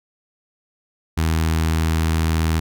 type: tone with notch filter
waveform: sawtooth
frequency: 80.5 Hz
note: E2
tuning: 41 cents flat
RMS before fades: -19 dBFS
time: 1.17-2.6 s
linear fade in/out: 10 ms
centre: 550 Hz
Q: 1.4
effects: none